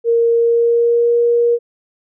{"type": "tone with pitch glide", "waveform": "sine", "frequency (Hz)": [465.1, 473.2], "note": ["A#4", "A#4"], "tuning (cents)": [-4, 26], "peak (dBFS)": -10, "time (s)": [0.04, 1.59], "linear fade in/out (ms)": 50, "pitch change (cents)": 30, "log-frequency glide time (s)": [0.33, 1.16], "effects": []}